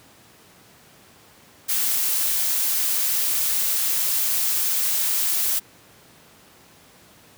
blue noise, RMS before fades -22 dBFS, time 1.68-5.6 s, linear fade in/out 20 ms, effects pink hiss -51 dBFS RMS until 7.37 s + high-pass 100 Hz 12 dB/octave

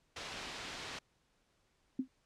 white low-pass noise, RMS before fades -45 dBFS, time 0.16-0.99 s, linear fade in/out 5 ms, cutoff 4100 Hz, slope 12 dB/octave
sine tone with exponential decay, 260.7 Hz, C4, 6 cents flat, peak -28 dBFS, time 1.99-2.08 s, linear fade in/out 5 ms, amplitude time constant 19 ms
effects pink hiss -75 dBFS RMS until 2.25 s + low-pass 8000 Hz 12 dB/octave

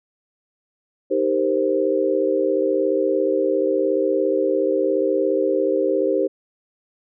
sine chord, C minor seventh, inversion first, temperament equal, 311.1 / 392 / 466.2 / 523.3 Hz, Eb4 / G4 / Bb4 / C5, 0 / 0 / 0 / 0 cents, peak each -24 / -21 / -25 / -21 dBFS, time 1.1-6.28 s, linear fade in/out 20 ms, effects none

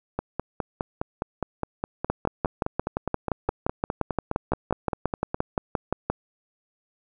two click trains, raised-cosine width 1 ms, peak -12 / -9 dBFS, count 26 / 24, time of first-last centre 0.19-5.345 / 2.1-6.1 s, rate 4.85 / 5.75 Hz, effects none

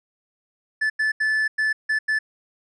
triangle tone bursts at uneven times, 1742 Hz, A6, 18 cents flat, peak -17 dBFS, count 6, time 0.81-0.9 / 0.99-1.12 / 1.2-1.48 / 1.58-1.73 / 1.89-1.99 / 2.08-2.19 s, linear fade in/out 10 ms, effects resampled to 22050 Hz

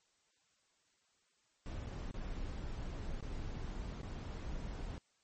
brown noise with dropouts, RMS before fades -42 dBFS, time 1.66-4.98 s, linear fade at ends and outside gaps 1 ms, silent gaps 1.863-1.869 / 2.111-2.141 / 3.208-3.226 / 4.017-4.031 s, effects white hiss -75 dBFS RMS until 5.23 s + MP3 32 kbps

